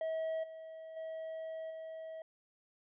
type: tone with level steps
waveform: triangle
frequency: 643 Hz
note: E5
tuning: 43 cents flat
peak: -32 / -44 / -38 / -41 dBFS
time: 0.01-2.22 s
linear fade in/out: 2 ms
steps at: 0.43 / 0.96 / 1.7 s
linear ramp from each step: 10 ms
effects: resampled to 8000 Hz